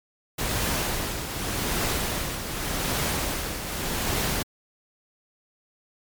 pink noise with tremolo, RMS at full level -25 dBFS, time 0.38-4.43 s, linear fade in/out 10 ms, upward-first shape triangle, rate 0.85 Hz, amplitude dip 60%, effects MP3 96 kbps

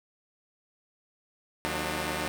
5% pulse tone cluster, 76.7 / 181.7 / 299.8 Hz, D#2 / F#3 / D4, -24 / -31 / +36 cents, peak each -23 dBFS, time 1.65-2.28 s, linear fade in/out 0 ms, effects none

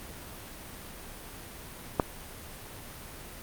clicks, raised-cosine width 1 ms, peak -8 / -29 dBFS, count 2, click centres 1.998 / 2.001 s, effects pink hiss -44 dBFS RMS until 3.42 s + Opus 32 kbps

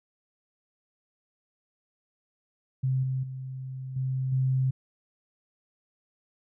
sine tone with level steps, 131 Hz, C3, 2 cents sharp, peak -23 / -26 / -34 / -26 / -22 dBFS, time 2.83-4.71 s, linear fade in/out 10 ms, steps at 3.03 / 3.23 / 3.96 / 4.32 s, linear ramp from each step 5 ms, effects none

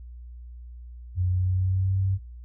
sine tone with pitch glide, 90.7 to 96.04 Hz, F#2 to G2, -34 to -35 cents, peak -21 dBFS, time 1.15-2.19 s, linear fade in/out 50 ms, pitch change +99 cents, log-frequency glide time 1.26-1.99 s, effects noise-tail reverb RT60 0.4 s tail -25 dB re dry + added 60 Hz sine -39 dBFS peak until 2.44 s

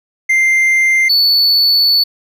triangle tone pair in turn, 2093 / 4458 Hz, C7 / C#8, 0 / +9 cents, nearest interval octave + minor second, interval 1309 cents, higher second, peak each -7 dBFS, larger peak neither, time 0.29-1.09 / 1.09-2.04 s, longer second, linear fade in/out 10 ms, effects none

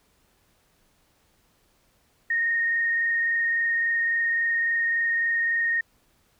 sine tone with frequency modulation, 1852 Hz, A#6, 12 cents flat, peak -21 dBFS, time 2.3-5.81 s, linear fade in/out 5 ms, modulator 23.6 Hz, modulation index 0.8, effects pink hiss -65 dBFS RMS until 6.39 s

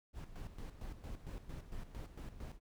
brown noise with tremolo, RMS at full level -45 dBFS, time 0.13-2.6 s, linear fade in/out 50 ms, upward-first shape square, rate 4.4 Hz, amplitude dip 65%, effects none

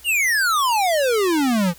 square exponential sweep, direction down, 2960 to 164.81 Hz, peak -17 dBFS, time 0.04-1.74 s, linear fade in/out 50 ms, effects added 60 Hz sine -52 dBFS peak until 1.78 s + white hiss -47 dBFS RMS until 1.78 s

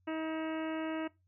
harmonic tone with a mistuned harmonic, 317.9 Hz, D#4, 37 cents sharp, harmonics 1 / 2 / 3 / 4 / 5 / 6 / 7 / 8 / 9, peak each -35 / -41 / -45 / -47 / -49 / -51 / -52 / -53 / -54 dBFS, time 0.07-1.08 s, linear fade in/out 10 ms, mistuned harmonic 8, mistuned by +44 cents, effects noise-tail reverb RT60 0.2 s tail -19 dB re dry + added 91 Hz sine -69 dBFS peak until 1.27 s

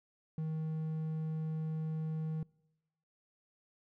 triangle tone, 157.9 Hz, D#3, 26 cents sharp, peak -32 dBFS, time 0.38-2.43 s, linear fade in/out 2 ms, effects noise-tail reverb RT60 0.9 s tail -25 dB re dry

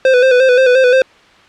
square tone with vibrato, 510 Hz, C5, 44 cents flat, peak -7 dBFS, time 0.05-1.02 s, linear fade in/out 2 ms, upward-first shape square, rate 5.7 Hz, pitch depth 48 cents each way, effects white hiss -44 dBFS RMS until 1.48 s + low-pass 3000 Hz 12 dB/octave

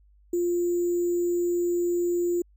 sine tone with sample-and-hold, 349.2 Hz, F4, in tune, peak -22 dBFS, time 0.33-2.42 s, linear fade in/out 5 ms, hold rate 7350 Hz, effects added 50 Hz sine -55 dBFS peak until 2.56 s

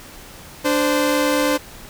sawtooth tone pair together, 293.7 / 518.1 Hz, D4 / C5, 0 / -17 cents, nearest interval minor seventh, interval 983 cents, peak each -15 dBFS, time 0.64-1.58 s, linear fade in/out 20 ms, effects pink hiss -40 dBFS RMS until 1.89 s

